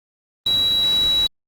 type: tone in noise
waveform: sine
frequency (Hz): 3900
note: B7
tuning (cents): -23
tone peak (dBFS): -15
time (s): 0.46-1.27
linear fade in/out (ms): 5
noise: pink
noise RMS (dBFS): -33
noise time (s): 0.46-1.27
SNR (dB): +15
effects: Opus 24 kbps